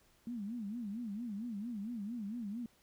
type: tone with vibrato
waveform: sine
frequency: 220 Hz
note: A3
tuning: in tune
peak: -38 dBFS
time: 0.27-2.66 s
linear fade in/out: 2 ms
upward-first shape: sine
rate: 4.4 Hz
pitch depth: 190 cents each way
effects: pink hiss -69 dBFS RMS until 2.82 s